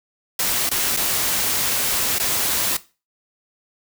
white noise with dropouts, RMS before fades -21 dBFS, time 0.39-2.77 s, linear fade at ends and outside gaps 5 ms, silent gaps 0.693-0.712 / 0.966-0.97 / 2.186-2.197 s, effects noise-tail reverb RT60 0.3 s tail -17 dB re dry

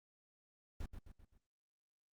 brown noise with echo, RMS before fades -42 dBFS, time 0.8-0.86 s, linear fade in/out 5 ms, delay 130 ms, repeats 4, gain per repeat -6 dB, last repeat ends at 1.38 s, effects Opus 48 kbps

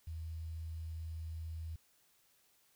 sine tone with quantisation, 80.9 Hz, E2, 32 cents flat, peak -40 dBFS, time 0.07-1.76 s, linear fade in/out 5 ms, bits 11, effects white hiss -71 dBFS RMS until 2.75 s

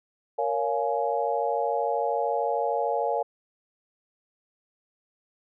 sine chord, Bb minor seventh, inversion none, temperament just, 466.2 / 559.4 / 699.2 / 839.1 Hz, Bb4 / Db5 / F5 / Ab5, 0 / +16 / +2 / +18 cents, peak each -29 dBFS, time 0.38-3.23 s, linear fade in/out 10 ms, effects none

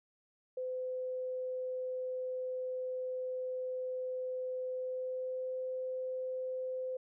sine tone with pitch glide, 510 to 513.8 Hz, C5 to C5, -44 to -32 cents, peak -35 dBFS, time 0.57-6.97 s, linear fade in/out 5 ms, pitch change +12 cents, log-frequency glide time 4.69-5.57 s, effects none

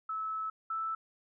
sine tone pair in turn, 1302 / 1318.7 Hz, E6 / E6, -22 / 0 cents, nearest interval unison, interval 22 cents, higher second, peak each -33 / -32 dBFS, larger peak second, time 0.09-0.5 / 0.7-0.95 s, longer first, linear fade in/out 5 ms, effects none

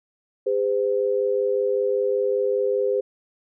sine tone pair together, 404.6 / 509.8 Hz, G#4 / C5, -45 / -45 cents, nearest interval major third, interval 400 cents, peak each -22 dBFS, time 0.46-3.01 s, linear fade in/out 10 ms, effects none

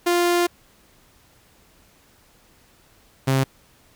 sawtooth tone pair in turn, 349.2 / 133.78 Hz, F4 / C3, 0 / +39 cents, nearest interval octave + perfect fourth, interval 1661 cents, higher first, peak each -13 dBFS, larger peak neither, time 0.06-0.47 / 3.27-3.44 s, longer first, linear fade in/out 10 ms, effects pink hiss -56 dBFS RMS until 3.95 s

